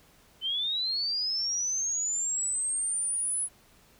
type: linear sweep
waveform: sine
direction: up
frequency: 3031 to 10310 Hz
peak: -27 dBFS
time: 0.41-3.49 s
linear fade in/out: 50 ms
effects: pink hiss -60 dBFS RMS until 3.99 s